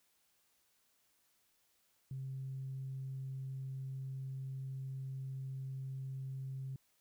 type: tone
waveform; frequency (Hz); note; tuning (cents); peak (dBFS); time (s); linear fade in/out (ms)
sine; 133.3; C3; +33; -39; 2.11-6.76; 2
effects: tanh soft clip ceiling -35 dBFS + white hiss -75 dBFS RMS until 7 s